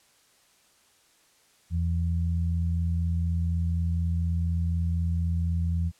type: tone pair together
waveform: sine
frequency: 84.1 / 168.2 Hz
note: E2 / E3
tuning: +35 / +35 cents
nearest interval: octave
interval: 1200 cents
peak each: -24 / -31 dBFS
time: 1.7-5.92 s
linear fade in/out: 50 ms
effects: white hiss -62 dBFS RMS until 5.99 s + low-pass 10000 Hz 12 dB/octave